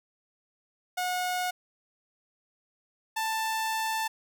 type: tone pair in turn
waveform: sawtooth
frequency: 726 / 885.1 Hz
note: F#5 / A5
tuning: -33 / +10 cents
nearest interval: minor third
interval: 343 cents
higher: second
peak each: -24 dBFS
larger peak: neither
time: 0.97-1.51 / 3.16-4.08 s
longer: second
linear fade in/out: 10 ms
effects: none